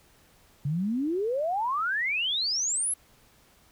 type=exponential sweep; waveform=sine; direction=up; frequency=136.7 to 11270 Hz; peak=-25 dBFS; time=0.65-2.94 s; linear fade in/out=5 ms; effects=pink hiss -60 dBFS RMS until 3.71 s